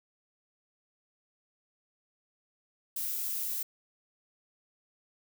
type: noise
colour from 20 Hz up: violet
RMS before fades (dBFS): -34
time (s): 2.96-3.63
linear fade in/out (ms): 5
effects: none